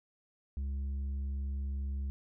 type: tone with tanh clipping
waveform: sine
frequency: 68.7 Hz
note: C#2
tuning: 15 cents flat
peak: -34 dBFS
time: 0.57-2.1 s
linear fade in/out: 0 ms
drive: 5 dB
effects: none